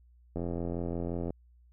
click train, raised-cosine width 2 ms, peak -22 dBFS, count 82, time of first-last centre 0.36-1.305 s, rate 85.7 Hz, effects added 60 Hz sine -57 dBFS peak until 1.72 s

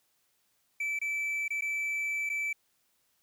triangle tone with dropouts, 2317 Hz, D7, 24 cents flat, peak -28 dBFS, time 0.8-2.53 s, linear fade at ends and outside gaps 5 ms, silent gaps 0.99-1.014 / 1.481-1.504 / 1.61-1.62 / 2.293-2.298 s, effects white hiss -73 dBFS RMS until 3.22 s

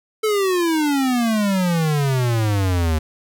square exponential sweep, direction down, 441.4 to 76.7 Hz, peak -17 dBFS, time 0.23-2.99 s, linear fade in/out 10 ms, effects none

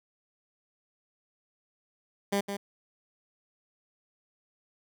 15% pulse tone with echo, 200 Hz, G3, 35 cents sharp, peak -19 dBFS, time 2.32-2.41 s, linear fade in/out 10 ms, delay 160 ms, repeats 1, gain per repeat -7 dB, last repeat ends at 2.57 s, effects none

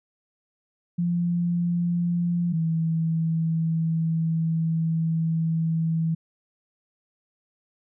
sine tone pair in turn, 173.2 / 162.73 Hz, F3 / E3, -14 / -22 cents, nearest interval minor second, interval 108 cents, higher first, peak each -21 dBFS, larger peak neither, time 0.98-2.53 / 2.53-6.15 s, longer second, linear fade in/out 10 ms, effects none

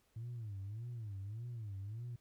sine tone with vibrato, 108.5 Hz, A2, 24 cents flat, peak -40 dBFS, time 0.16-2.16 s, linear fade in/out 5 ms, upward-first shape sine, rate 1.7 Hz, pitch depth 200 cents each way, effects tanh soft clip ceiling -39 dBFS + pink hiss -75 dBFS RMS until 2.2 s

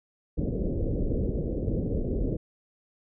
pink low-pass noise, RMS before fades -28 dBFS, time 0.37-2.37 s, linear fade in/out 10 ms, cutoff 530 Hz, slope 48 dB/octave, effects none

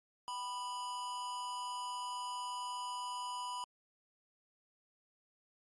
square tone with amplitude modulation, 987.8 Hz, B5, in tune, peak -37 dBFS, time 0.28-3.64 s, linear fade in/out 0 ms, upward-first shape sine, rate 224 Hz, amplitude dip 50%, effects MP3 48 kbps

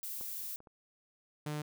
violet noise, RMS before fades -41 dBFS, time 0.03-0.56 s, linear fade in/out 0 ms
clicks, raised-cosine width 1 ms, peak -35 / -41 / -42 dBFS, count 3, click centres 0.211 / 0.604 / 0.672 s
sawtooth tone, 150 Hz, D3, 37 cents sharp, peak -32 dBFS, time 1.46-1.62 s, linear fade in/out 5 ms
effects none

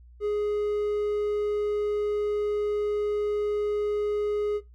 triangle tone, 416.5 Hz, G#4, 5 cents sharp, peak -22 dBFS, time 0.2-4.61 s, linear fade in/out 50 ms, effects noise-tail reverb RT60 0.2 s tail -19 dB re dry + added 60 Hz sine -48 dBFS peak until 4.74 s

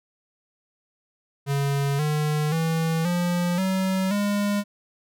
square tone with pitch steps, 140.2 / 151.13 / 162.92 / 175.62 / 189.32 / 204.1 Hz, C#3 / D3 / E3 / F3 / F#3 / G#3, +20 / +50 / -20 / +10 / +40 / -30 cents, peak -22 dBFS, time 1.46-4.64 s, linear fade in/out 50 ms, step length 530 ms, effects none

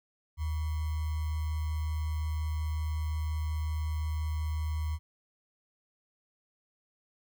sine tone with sample-and-hold, 77.78 Hz, D#2, in tune, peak -29 dBFS, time 0.37-4.99 s, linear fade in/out 50 ms, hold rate 1050 Hz, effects none

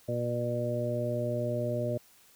harmonic tone, 120 Hz, B2, 49 cents flat, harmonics 1 / 2 / 3 / 4 / 5, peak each -33 / -37 / -38 / -38 / -32 dBFS, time 0.08-1.98 s, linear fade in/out 10 ms, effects white hiss -60 dBFS RMS until 2.35 s

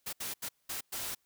white noise bursts at uneven times, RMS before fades -38 dBFS, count 5, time 0.06-0.13 / 0.2-0.34 / 0.42-0.49 / 0.69-0.81 / 0.92-1.15 s, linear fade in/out 10 ms, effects white hiss -75 dBFS RMS until 1.25 s

